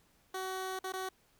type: tone with dropouts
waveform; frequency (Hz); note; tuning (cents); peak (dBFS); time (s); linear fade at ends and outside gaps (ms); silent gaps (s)
15% pulse; 376.5; F#4; +30; -30; 0.34-1.09; 5; 0.791-0.84 / 0.923-0.935
effects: pink hiss -69 dBFS RMS until 1.39 s